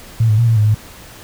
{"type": "tone with pitch steps", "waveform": "sine", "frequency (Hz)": [113.4, 107.1, 117.6, 113.6, 105.9, 107.3], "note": ["A#2", "A2", "A#2", "A#2", "G#2", "A2"], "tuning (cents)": [-47, -46, 16, -44, 34, -43], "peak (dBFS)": -9, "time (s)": [0.2, 0.746], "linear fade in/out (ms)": 5, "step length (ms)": 91, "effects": ["pink hiss -38 dBFS RMS until 1.23 s"]}